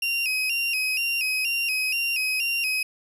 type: tone with vibrato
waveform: 35% pulse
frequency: 2646 Hz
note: E7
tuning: 6 cents sharp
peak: -21 dBFS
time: 0.02-2.83 s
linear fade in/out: 5 ms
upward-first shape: square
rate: 2.1 Hz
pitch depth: 78 cents each way
effects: resampled to 32000 Hz + 9-bit